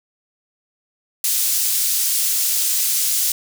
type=high-pass noise; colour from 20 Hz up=pink; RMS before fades=-19 dBFS; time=1.24-3.32 s; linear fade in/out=2 ms; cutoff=6500 Hz; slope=12 dB/octave; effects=none